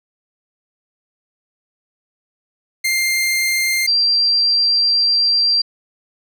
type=tone pair in turn; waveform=sawtooth / sine; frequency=2104 / 4723 Hz; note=C7 / D8; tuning=+9 / +9 cents; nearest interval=octave + major second; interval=1400 cents; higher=second; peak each=-12 dBFS; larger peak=neither; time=2.84-3.87 / 3.87-5.62 s; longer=second; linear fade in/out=10 ms; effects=none